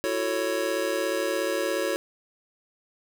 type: chord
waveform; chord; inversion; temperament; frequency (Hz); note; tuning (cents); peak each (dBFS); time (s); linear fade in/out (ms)
square; F# minor seventh; third; just; 333 / 370 / 444 / 555; E4 / F#4 / A4 / C#5; +18 / 0 / +16 / +2; -33 / -32 / -33 / -29; 0.04-1.96; 0
effects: none

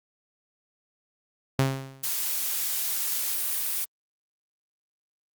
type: tone with exponential decay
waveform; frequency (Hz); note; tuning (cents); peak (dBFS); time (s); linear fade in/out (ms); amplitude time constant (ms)
sawtooth; 134.3; C3; +46; -14; 1.59-2.1; 2; 110
type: noise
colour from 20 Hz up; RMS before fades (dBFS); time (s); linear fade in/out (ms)
blue; -28; 2.03-3.85; 10
effects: Opus 48 kbps

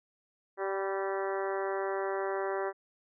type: harmonic tone with a mistuned harmonic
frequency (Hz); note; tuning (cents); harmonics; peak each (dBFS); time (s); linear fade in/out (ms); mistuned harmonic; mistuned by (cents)
194.2; G3; -16; 2 / 3 / 4 / 5 / 6 / 7 / 8 / 9 / 10; -33 / -37 / -39 / -41 / -43 / -44 / -45 / -46 / -47; 0.57-2.73; 50; 5; +23
effects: none

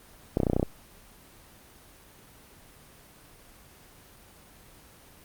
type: clicks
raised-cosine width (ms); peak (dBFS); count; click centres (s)
2; -10; 9; 0.371 / 0.402 / 0.433 / 0.468 / 0.499 / 0.533 / 0.565 / 0.597 / 0.629
effects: pink hiss -53 dBFS RMS until 5.24 s + Opus 24 kbps

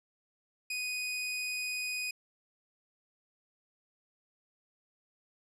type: tone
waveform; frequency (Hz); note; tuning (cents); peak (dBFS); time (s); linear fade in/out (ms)
sawtooth; 2489; D#7; 0; -30; 0.7-2.11; 5
effects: low-pass 12000 Hz 12 dB/octave

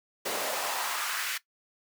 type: noise with high-pass filter sweep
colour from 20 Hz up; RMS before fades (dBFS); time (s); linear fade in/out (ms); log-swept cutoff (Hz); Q
pink; -32; 0.25-1.38; 10; 430 to 1900; 1.8
effects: noise-tail reverb RT60 0.1 s tail -17 dB re dry

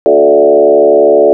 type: tone with frequency modulation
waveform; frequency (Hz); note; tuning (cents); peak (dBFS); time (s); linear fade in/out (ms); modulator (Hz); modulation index
sine; 505; B4; +39; -3; 0.06-1.33; 0; 72.2; 2.1
effects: none

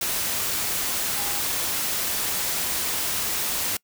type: tone in noise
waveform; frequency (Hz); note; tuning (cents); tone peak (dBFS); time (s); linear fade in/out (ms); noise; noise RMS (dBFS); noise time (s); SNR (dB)
sine; 812; G#5; -39; -37; 1.16-1.4; 5; white; -26; 0.01-3.77; -14
effects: noise-tail reverb RT60 0.1 s tail -25 dB re dry

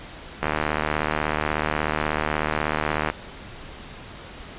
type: click train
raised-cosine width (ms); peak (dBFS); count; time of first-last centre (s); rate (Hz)
0.5; -7; 205; 0.43-3.1; 76.4
effects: pink hiss -40 dBFS RMS until 4.58 s + resampled to 8000 Hz

